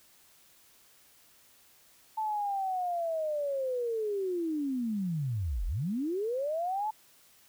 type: linear two-way sweep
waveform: sine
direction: down then up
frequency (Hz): 882 to 36.71 to 882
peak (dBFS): -29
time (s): 2.17-6.91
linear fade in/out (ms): 10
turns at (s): 5.66
effects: white hiss -61 dBFS RMS until 7.48 s